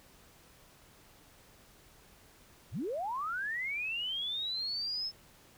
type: linear sweep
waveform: sine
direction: up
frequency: 58.27 to 5290 Hz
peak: -33 dBFS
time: 2.71-5.12 s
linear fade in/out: 50 ms
effects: pink hiss -60 dBFS RMS until 5.57 s